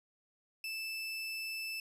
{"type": "tone", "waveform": "30% pulse", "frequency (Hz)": 2637, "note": "E7", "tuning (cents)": 0, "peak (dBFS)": -35, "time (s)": [0.64, 1.8], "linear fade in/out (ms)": 2, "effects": ["resampled to 32000 Hz"]}